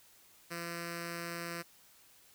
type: tone with notch filter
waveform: 5% pulse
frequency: 170.3 Hz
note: F3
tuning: 43 cents flat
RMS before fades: -41 dBFS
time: 0.5-1.63 s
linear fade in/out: 20 ms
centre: 840 Hz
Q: 1.6
effects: white hiss -62 dBFS RMS until 2.34 s